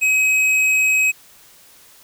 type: tone with hard clipping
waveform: sine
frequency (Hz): 2541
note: D#7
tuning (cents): +36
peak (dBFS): -15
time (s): 0.01-1.12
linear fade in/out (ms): 20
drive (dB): 8
effects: white hiss -48 dBFS RMS until 2.03 s